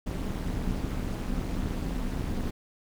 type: noise with amplitude modulation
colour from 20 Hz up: brown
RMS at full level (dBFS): -27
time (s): 0.06-2.51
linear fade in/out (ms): 10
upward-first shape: sine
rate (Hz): 216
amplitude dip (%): 90
effects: none